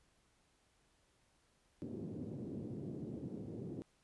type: band-pass noise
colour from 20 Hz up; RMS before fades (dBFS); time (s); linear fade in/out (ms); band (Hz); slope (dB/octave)
white; -45; 1.82-3.82; 0; 100 to 350; 24
effects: pink hiss -74 dBFS RMS until 4.03 s + resampled to 24000 Hz